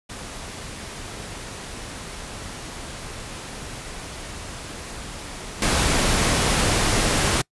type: noise with level steps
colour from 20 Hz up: pink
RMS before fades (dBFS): -35 / -20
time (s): 0.09-7.42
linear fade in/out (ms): 10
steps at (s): 5.62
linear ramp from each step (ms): 2
effects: noise-tail reverb RT60 0.1 s tail -25 dB re dry + resampled to 24000 Hz

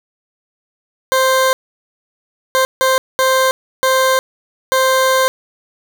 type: tone bursts at uneven times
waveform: 20% pulse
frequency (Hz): 523.3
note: C5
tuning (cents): 0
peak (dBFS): -6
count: 6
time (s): 1.12-1.53 / 2.55-2.65 / 2.81-2.98 / 3.19-3.51 / 3.83-4.19 / 4.72-5.28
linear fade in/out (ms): 0
effects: none

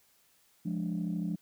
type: chord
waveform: sine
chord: D diminished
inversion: first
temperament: equal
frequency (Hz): 174.61 / 207.7 / 293.7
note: F3 / Ab3 / D4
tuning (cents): 0 / 0 / 0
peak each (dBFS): -32 / -35 / -38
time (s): 0.65-1.36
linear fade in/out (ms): 10
effects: tanh soft clip ceiling -24 dBFS + white hiss -67 dBFS RMS until 1.41 s

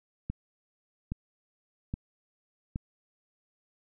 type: click train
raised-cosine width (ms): 5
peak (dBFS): -20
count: 4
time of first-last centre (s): 0.3-2.759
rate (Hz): 1.22
effects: none

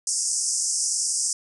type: band-pass noise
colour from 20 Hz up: white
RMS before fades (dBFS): -25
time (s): 0.07-1.33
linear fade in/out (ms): 2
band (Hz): 5100 to 9500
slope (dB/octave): 96
effects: none

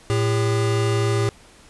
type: tone pair together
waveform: square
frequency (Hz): 112.5 / 401.6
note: A2 / G4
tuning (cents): +39 / +42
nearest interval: octave + minor seventh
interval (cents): 2203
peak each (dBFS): -20 / -24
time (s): 0.1-1.29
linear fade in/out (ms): 0
effects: pink hiss -49 dBFS RMS until 1.69 s + resampled to 24000 Hz

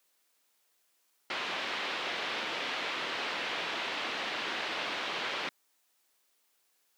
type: low-pass noise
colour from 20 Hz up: white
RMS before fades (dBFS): -35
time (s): 1.3-5.49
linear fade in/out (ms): 2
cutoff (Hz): 3500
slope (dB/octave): 24
effects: white hiss -73 dBFS RMS until 6.97 s + high-pass 300 Hz 12 dB/octave

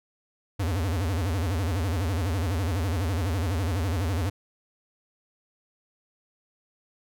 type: tone with vibrato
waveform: square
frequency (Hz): 89.2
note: F2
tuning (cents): +37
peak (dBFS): -25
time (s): 0.59-4.3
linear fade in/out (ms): 10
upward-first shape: sine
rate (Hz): 12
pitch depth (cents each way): 240
effects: none

